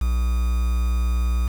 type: tone with quantisation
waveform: triangle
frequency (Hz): 59.8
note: A#1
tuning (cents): +45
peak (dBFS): -16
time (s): 0.01-1.48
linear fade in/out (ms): 5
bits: 6
effects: none